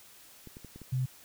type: clicks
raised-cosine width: 3 ms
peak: -33 dBFS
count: 5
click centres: 0.473 / 0.569 / 0.647 / 0.76 / 0.817 s
type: tone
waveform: sine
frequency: 128.8 Hz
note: C3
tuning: 27 cents flat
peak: -27 dBFS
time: 0.92-1.06 s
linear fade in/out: 10 ms
effects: white hiss -55 dBFS RMS until 1.24 s